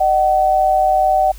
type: tone pair together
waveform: sine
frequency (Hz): 614.8 / 757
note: D#5 / F#5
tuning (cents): -21 / +39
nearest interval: major third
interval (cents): 360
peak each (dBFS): -17 / -12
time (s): 0-1.32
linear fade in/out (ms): 10
effects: added 49 Hz sine -32 dBFS peak until 1.38 s + white hiss -45 dBFS RMS until 1.38 s